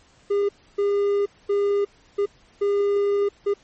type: tone bursts at uneven times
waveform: triangle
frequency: 404.4 Hz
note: G#4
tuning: 46 cents flat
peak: -16 dBFS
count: 6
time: 0.3-0.49 / 0.78-1.26 / 1.49-1.85 / 2.18-2.26 / 2.61-3.29 / 3.46-3.54 s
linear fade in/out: 10 ms
effects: pink hiss -56 dBFS RMS until 3.63 s + MP3 32 kbps